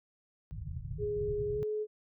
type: low-pass noise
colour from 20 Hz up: white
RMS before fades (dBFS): -40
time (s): 0.51-1.63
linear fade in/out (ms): 0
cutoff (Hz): 160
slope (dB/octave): 96
type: tone with pitch glide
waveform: sine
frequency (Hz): 415.3 to 426.2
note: G#4 to G#4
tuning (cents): 0 to +45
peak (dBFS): -31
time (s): 0.98-1.87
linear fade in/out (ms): 50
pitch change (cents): +45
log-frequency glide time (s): 1.52-1.64
effects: none